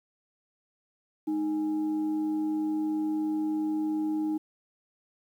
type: tone with frequency modulation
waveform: sine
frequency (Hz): 310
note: D#4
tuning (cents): -6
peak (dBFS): -26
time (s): 1.27-4.38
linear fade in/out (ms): 10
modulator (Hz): 517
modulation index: 0.27
effects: 10-bit